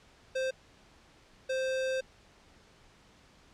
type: tone bursts at uneven times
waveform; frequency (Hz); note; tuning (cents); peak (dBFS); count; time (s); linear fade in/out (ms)
square; 523.3; C5; 0; -30; 2; 0.35-0.51 / 1.49-2.01; 10
effects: pink hiss -60 dBFS RMS until 3.53 s + low-pass 6000 Hz 12 dB/octave